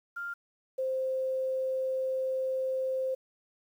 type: tone pair in turn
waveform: sine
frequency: 1396.9 / 523.2 Hz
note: F6 / C5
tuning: 0 / 0 cents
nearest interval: octave + perfect fourth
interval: 1700 cents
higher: first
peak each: -34 / -28 dBFS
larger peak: second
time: 0.16-0.34 / 0.78-3.15 s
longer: second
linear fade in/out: 10 ms
effects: 10-bit